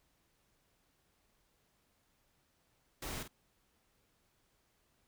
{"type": "noise with echo", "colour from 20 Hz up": "pink", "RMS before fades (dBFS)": -42, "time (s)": [3.02, 3.23], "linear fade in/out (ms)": 5, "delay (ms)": 49, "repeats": 1, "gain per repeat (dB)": -9, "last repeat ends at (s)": 3.279, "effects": ["pink hiss -75 dBFS RMS until 5.07 s"]}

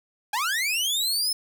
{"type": "linear sweep", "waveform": "sawtooth", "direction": "up", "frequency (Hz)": [784, 5274], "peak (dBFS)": -20, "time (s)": [0.33, 1.33], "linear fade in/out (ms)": 5, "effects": []}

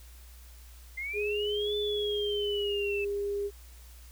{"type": "linear two-way sweep", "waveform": "sine", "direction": "up then down", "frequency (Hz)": [2062, 3520, 2615], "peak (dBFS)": -33, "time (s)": [0.97, 3.05], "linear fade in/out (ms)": 10, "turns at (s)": 1.76}
{"type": "tone with pitch glide", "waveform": "sine", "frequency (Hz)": [415.3, 404.9], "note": ["G#4", "G#4"], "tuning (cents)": [0, -44], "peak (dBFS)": -29, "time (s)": [1.13, 3.51], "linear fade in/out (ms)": 50, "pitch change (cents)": -44, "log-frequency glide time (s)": [2.1, 2.87]}
{"effects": ["added 60 Hz sine -48 dBFS peak until 4.11 s", "white hiss -57 dBFS RMS until 4.11 s"]}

